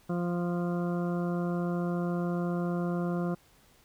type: harmonic tone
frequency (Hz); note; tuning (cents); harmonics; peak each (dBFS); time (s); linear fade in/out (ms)
174.61; F3; 0; 1 / 2 / 3 / 4 / 6 / 7 / 8; -29 / -35 / -39 / -41 / -45 / -46 / -47; 0.09-3.35; 10
effects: pink hiss -62 dBFS RMS until 3.84 s